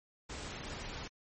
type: noise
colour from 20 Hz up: pink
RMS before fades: -43 dBFS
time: 0.29-1.08 s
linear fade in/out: 10 ms
effects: MP3 32 kbps